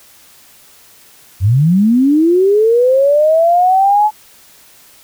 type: linear sweep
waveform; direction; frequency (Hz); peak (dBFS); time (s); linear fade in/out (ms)
sine; up; 85.6 to 861; -7; 1.4-4.11; 50
effects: white hiss -44 dBFS RMS until 5.03 s